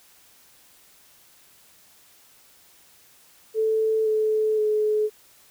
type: tone with pitch steps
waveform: sine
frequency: 439.6 / 433 / 426.6 Hz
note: A4 / A4 / G#4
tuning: -2 / -28 / +46 cents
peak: -19 dBFS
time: 3.54-5.1 s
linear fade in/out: 50 ms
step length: 520 ms
effects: white hiss -55 dBFS RMS until 5.5 s